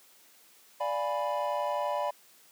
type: chord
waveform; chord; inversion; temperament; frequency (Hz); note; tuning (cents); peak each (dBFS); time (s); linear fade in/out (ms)
triangle; D diminished seventh; none; equal; 587.3 / 698.5 / 830.6 / 987.8; D5 / F5 / Ab5 / Cb6; 0 / 0 / 0 / 0; -30 / -35 / -34 / -31; 0.8-2.11; 10
effects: white hiss -59 dBFS RMS until 2.51 s + high-pass 200 Hz 12 dB/octave